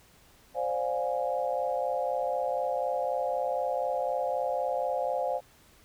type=chord; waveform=sine; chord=D half-diminished seventh; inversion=third; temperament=equal with one note detuned; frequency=523.3 / 587.3 / 707.4 / 830.6 Hz; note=C5 / D5 / F5 / Ab5; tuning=0 / 0 / +22 / 0 cents; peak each=-31 / -33 / -32 / -35 dBFS; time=0.54-5.41 s; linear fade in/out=50 ms; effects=pink hiss -59 dBFS RMS until 5.84 s